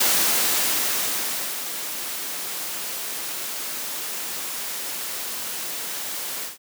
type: noise with ADSR envelope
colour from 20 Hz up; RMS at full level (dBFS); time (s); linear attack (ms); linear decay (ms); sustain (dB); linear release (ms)
white; -19; 0-6.58; 8; 1600; -11; 150
effects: high-pass 200 Hz 12 dB/octave